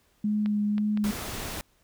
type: tone with vibrato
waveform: sine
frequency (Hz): 209.1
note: G#3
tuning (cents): +12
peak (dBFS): -23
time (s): 0.24-1.11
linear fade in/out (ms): 5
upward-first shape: sine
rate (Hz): 1.9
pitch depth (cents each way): 14
type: clicks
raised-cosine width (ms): 0.3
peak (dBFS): -24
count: 3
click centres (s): 0.46 / 0.781 / 0.974
type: noise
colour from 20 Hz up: pink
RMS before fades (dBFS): -35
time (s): 1.04-1.61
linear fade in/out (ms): 0
effects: pink hiss -66 dBFS RMS until 1.83 s